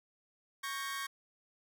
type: chord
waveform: sawtooth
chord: G diminished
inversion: second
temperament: equal with one note detuned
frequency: 1108.7 / 1589.9 / 1864.7 Hz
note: Db6 / G6 / Bb6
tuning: 0 / +24 / 0 cents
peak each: -36 / -39 / -40 dBFS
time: 0.63-1.07 s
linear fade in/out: 10 ms
effects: none